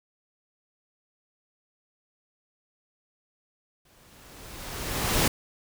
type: noise with exponential growth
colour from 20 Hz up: pink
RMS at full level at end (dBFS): -21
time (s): 3.85-5.28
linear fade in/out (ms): 5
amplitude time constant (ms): 310
effects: none